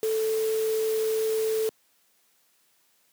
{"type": "tone in noise", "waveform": "sine", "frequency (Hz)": 440, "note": "A4", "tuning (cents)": 0, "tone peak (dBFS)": -23, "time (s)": [0.03, 1.69], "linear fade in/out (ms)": 0, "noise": "white", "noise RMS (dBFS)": -38, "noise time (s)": [0.03, 1.69], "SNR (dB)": 12, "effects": ["white hiss -66 dBFS RMS until 3.12 s", "high-pass 150 Hz 12 dB/octave"]}